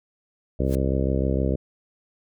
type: harmonic tone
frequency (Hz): 66.5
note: C2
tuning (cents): +29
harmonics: 1 / 2 / 3 / 4 / 5 / 6 / 7 / 8 / 9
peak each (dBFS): -24 / -27 / -29 / -30 / -31 / -32 / -32 / -33 / -34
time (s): 0.59-1.56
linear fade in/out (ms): 10
type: noise with exponential growth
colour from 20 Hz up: white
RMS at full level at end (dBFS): -36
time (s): 0.63-0.75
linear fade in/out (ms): 1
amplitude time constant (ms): 26
effects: none